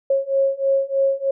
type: beating tone pair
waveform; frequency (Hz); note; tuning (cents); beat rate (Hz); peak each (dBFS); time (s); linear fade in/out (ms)
sine; 543 / 546.2; C#5 / C#5; -36 / -26; 3.2; -20 / -19; 0.1-1.31; 5
effects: none